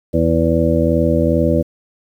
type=harmonic tone; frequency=82.41 Hz; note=E2; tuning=in tune; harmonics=1 / 2 / 3 / 4 / 6 / 7; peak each=-19 / -19 / -19 / -19 / -19 / -19 dBFS; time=0.13-1.63 s; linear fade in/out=20 ms; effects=8-bit